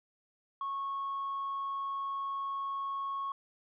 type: tone with hard clipping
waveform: triangle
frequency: 1100 Hz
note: C#6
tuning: 14 cents flat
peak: -33 dBFS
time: 0.61-3.32 s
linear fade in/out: 2 ms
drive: 2 dB
effects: resampled to 8000 Hz